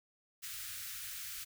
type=band-stop noise; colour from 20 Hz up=white; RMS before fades=-44 dBFS; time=0.42-1.45 s; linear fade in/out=20 ms; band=120 to 1300 Hz; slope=48 dB/octave; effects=none